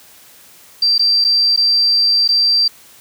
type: tone with dropouts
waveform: sine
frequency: 4699 Hz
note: D8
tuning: in tune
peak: -10 dBFS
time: 0.82-2.68 s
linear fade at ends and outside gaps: 5 ms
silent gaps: 0.981-0.993 / 1.243-1.247 / 1.563-1.574 / 2.278-2.288 s
effects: white hiss -44 dBFS RMS until 3 s + high-pass 60 Hz 12 dB/octave